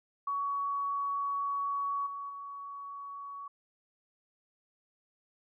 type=tone with level steps; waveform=sine; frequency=1124 Hz; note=C#6; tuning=24 cents sharp; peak=-30 / -37 / -40 dBFS; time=0.27-3.48 s; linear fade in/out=5 ms; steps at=2.06 / 2.29 s; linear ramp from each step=10 ms; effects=none